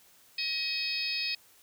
harmonic tone with a mistuned harmonic, 632 Hz, D#5, 27 cents sharp, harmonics 3 / 4 / 5 / 6 / 7 / 8, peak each -45 / -34 / -45 / -39 / -35 / -35 dBFS, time 0.38-1.35 s, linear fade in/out 5 ms, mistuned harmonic 5, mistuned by +40 cents, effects white hiss -60 dBFS RMS until 1.62 s

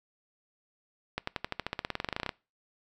accelerating click train, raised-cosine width 0.3 ms, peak -15 dBFS, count 21, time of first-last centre 1.18-2.292 s, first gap 94 ms, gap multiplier 0.94, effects noise-tail reverb RT60 0.3 s tail -23 dB re dry

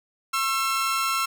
sawtooth tone pair together, 1081 / 1340.8 Hz, C#6 / E6, -44 / +29 cents, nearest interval major third, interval 373 cents, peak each -25 / -20 dBFS, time 0.33-1.26 s, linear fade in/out 10 ms, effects none

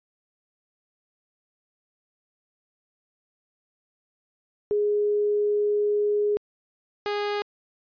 sine / sawtooth tone pair in turn, 415.3 / 412 Hz, G#4 / G#4, 0 / -14 cents, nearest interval unison, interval 14 cents, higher first, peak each -20 / -21 dBFS, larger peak first, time 4.71-6.37 / 7.06-7.42 s, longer first, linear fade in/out 0 ms, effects resampled to 11025 Hz

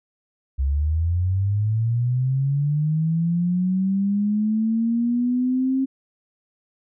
sine linear sweep, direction up, 65.41 to 268.1 Hz, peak -18 dBFS, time 0.58-5.86 s, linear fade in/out 20 ms, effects none

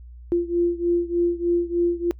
sine beating tone pair, 344.6 / 347.9 Hz, F4 / F4, -23 / -7 cents, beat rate 3.3 Hz, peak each -21 / -23 dBFS, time 0.32-2.11 s, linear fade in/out 0 ms, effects noise-tail reverb RT60 0.1 s tail -24 dB re dry + added 60 Hz sine -39 dBFS peak until 2.19 s

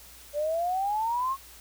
sine exponential sweep, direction up, 575 to 1100 Hz, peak -25 dBFS, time 0.33-1.37 s, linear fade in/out 50 ms, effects added 59 Hz sine -55 dBFS peak until 1.6 s + white hiss -50 dBFS RMS until 1.6 s

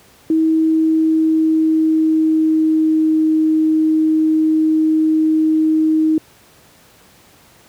sine tone with pitch glide, 319.7 to 314.4 Hz, D#4 to D#4, +47 to +18 cents, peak -11 dBFS, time 0.3-6.18 s, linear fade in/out 2 ms, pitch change -29 cents, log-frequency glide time 0.43-3.27 s, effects pink hiss -48 dBFS RMS until 7.68 s + high-pass 80 Hz 12 dB/octave

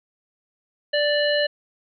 harmonic tone, 587.3 Hz, D5, in tune, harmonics 1 / 3 / 5 / 7, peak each -20 / -25 / -27 / -28 dBFS, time 0.93-1.47 s, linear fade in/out 10 ms, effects none

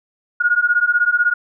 sine beating tone pair, 1431 / 1447 Hz, F6 / F#6, +42 / -39 cents, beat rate 16 Hz, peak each -16 dBFS, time 0.4-1.34 s, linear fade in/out 10 ms, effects none

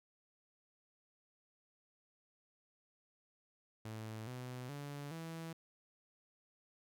sawtooth tone with pitch steps, 110 / 125.63 / 143.48 / 163.86 Hz, A2 / B2 / D3 / E3, 0 / +30 / -40 / -10 cents, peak -40 dBFS, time 3.85-5.53 s, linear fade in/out 5 ms, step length 420 ms, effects none

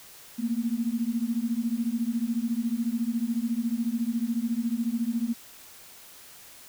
sine beating tone pair, 225.8 / 239.8 Hz, A3 / A#3, +45 / +49 cents, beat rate 14 Hz, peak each -28 dBFS, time 0.38-5.34 s, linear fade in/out 20 ms, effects white hiss -49 dBFS RMS until 6.68 s

